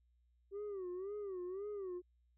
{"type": "tone with vibrato", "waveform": "sine", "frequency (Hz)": 385.8, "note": "G4", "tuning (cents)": -28, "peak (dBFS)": -38, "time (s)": [0.51, 2.02], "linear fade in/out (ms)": 50, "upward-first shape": "sine", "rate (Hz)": 1.9, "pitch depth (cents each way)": 140, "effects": ["tanh soft clip ceiling -40 dBFS", "added 60 Hz sine -70 dBFS peak until 2.37 s"]}